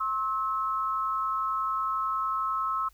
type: tone pair together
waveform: sine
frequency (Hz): 1069 / 1300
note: C6 / E6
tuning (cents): +37 / -24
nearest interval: minor third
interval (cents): 339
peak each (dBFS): -30 / -28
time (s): 0-2.89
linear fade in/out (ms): 10
effects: added 50 Hz sine -57 dBFS peak until 2.93 s + white hiss -65 dBFS RMS until 2.93 s